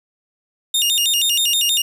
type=tone with vibrato; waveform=sawtooth; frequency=3226 Hz; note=G7; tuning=49 cents sharp; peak=-12 dBFS; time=0.74-1.82 s; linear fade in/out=5 ms; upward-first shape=square; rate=6.3 Hz; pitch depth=220 cents each way; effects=8-bit